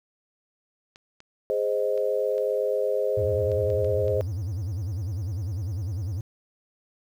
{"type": "clicks", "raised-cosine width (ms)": 0.2, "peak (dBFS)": -30, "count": 8, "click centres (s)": [0.959, 1.204, 1.977, 2.381, 3.517, 3.702, 3.846, 4.081]}
{"type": "chord", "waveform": "sine", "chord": "Ab major", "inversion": "none", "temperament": "equal", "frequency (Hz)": [415.3, 523.3, 622.3], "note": ["Ab4", "C5", "Eb5"], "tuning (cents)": [0, 0, 0], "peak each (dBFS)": [-27, -25, -29], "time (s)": [1.5, 4.21], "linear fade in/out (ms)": 0}
{"type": "tone with vibrato", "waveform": "triangle", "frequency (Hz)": 96.2, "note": "G2", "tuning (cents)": -32, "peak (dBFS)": -25, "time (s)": [3.17, 6.21], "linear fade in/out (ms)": 5, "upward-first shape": "sine", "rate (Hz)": 10, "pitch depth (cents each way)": 270}
{"effects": ["9-bit"]}